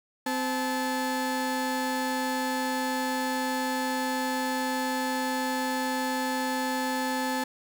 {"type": "tone pair together", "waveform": "30% pulse", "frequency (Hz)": [258.4, 867.2], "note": ["C4", "A5"], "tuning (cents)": [-21, -25], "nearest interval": "octave + major sixth", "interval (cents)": 2096, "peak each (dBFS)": -27, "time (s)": [0.26, 7.44], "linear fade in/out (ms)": 5, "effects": []}